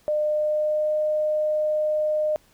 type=tone with pitch glide; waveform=sine; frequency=604 to 611 Hz; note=D5 to D#5; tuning=+48 to -32 cents; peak=-20 dBFS; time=0.08-2.36 s; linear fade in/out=0 ms; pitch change=+20 cents; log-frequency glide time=0.19-0.96 s; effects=pink hiss -59 dBFS RMS until 2.53 s